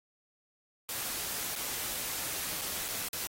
white noise with dropouts, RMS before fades -36 dBFS, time 0.89-3.27 s, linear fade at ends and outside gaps 0 ms, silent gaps 1.554-1.561 / 2.612-2.616 / 2.882-2.886 / 3.085-3.131 s, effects AAC 48 kbps

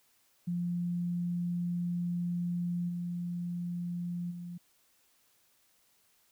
sine tone with level steps, 174.61 Hz, F3, in tune, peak -30 / -33 / -39 dBFS, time 0.47-4.58 s, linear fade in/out 10 ms, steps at 2.88 / 4.3 s, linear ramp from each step 20 ms, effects white hiss -69 dBFS RMS until 6.31 s

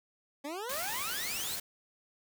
20% pulse exponential sweep, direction up, 272.9 to 4396 Hz, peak -32 dBFS, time 0.44-1.56 s, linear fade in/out 10 ms
white noise, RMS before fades -38 dBFS, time 0.69-1.6 s, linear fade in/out 5 ms
effects none

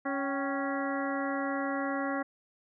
harmonic tone with a mistuned harmonic, 277.2 Hz, C#4, in tune, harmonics 1 / 2 / 3 / 4 / 5 / 6 / 7, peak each -33 / -36 / -38 / -39 / -40 / -41 / -41 dBFS, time 0.05-2.23 s, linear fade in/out 10 ms, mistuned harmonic 3, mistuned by -100 cents, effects none

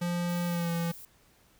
square tone with pitch glide, 174.4 to 168.95 Hz, F3 to E3, -2 to +43 cents, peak -29 dBFS, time 0.01-0.92 s, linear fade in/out 10 ms, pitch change -55 cents, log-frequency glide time 0.46-0.71 s
violet noise, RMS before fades -47 dBFS, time 0.29-1.05 s, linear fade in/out 0 ms
effects pink hiss -63 dBFS RMS until 1.59 s

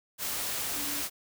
sine tone in noise, 289.6 Hz, D4, 24 cents flat, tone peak -41 dBFS, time 0.73-1.04 s, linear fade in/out 50 ms, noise white, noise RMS -33 dBFS, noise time 0.18-1.1 s, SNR -11 dB, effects none

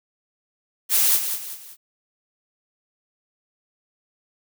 blue noise with echo, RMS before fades -18 dBFS, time 0.89-1.2 s, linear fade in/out 50 ms, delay 190 ms, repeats 3, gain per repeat -8 dB, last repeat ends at 1.77 s, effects none

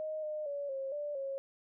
sine tone with pitch steps, 622 / 610 / 570 / 539 / 587 / 545 Hz, D#5 / D#5 / C#5 / C#5 / D5 / C#5, -1 / -34 / +48 / -49 / -1 / -29 cents, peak -35 dBFS, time 0-1.38 s, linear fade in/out 0 ms, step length 230 ms, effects none

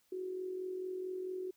sine tone with amplitude modulation, 370.4 Hz, F#4, 2 cents sharp, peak -35 dBFS, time 0.12-1.51 s, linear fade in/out 5 ms, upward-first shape sine, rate 44.5 Hz, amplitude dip 50%, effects white hiss -73 dBFS RMS until 1.56 s

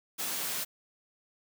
white high-pass noise, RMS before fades -34 dBFS, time 0.18-0.65 s, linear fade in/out 20 ms, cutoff 130 Hz, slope 96 dB/octave, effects none

